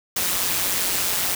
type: noise with amplitude modulation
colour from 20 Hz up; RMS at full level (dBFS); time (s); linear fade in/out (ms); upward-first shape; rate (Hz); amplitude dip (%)
white; -20; 0.16-1.35; 5; sine; 183; 65
effects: none